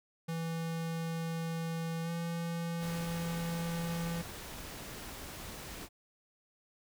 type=tone with pitch glide; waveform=square; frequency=164.81 to 168.37 Hz; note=E3 to E3; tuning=0 to +37 cents; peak=-35 dBFS; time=0.28-4.22 s; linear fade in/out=10 ms; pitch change=+37 cents; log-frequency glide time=2.03-2.1 s
type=noise; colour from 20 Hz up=pink; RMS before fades=-45 dBFS; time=2.79-5.89 s; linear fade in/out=50 ms
effects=none